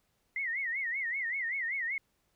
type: tone with vibrato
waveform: sine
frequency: 2008 Hz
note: B6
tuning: 28 cents sharp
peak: -31 dBFS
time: 0.36-1.98 s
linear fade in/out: 2 ms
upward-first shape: sine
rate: 5.2 Hz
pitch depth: 170 cents each way
effects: pink hiss -75 dBFS RMS until 2.35 s